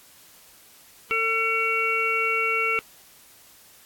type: harmonic tone with a mistuned harmonic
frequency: 450 Hz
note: A4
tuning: 39 cents sharp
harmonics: 1 / 3 / 5 / 6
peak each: -30 / -27 / -24 / -27 dBFS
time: 1.11-2.79 s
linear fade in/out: 0 ms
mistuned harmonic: 6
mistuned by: +20 cents
effects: white hiss -52 dBFS RMS until 3.85 s + AAC 64 kbps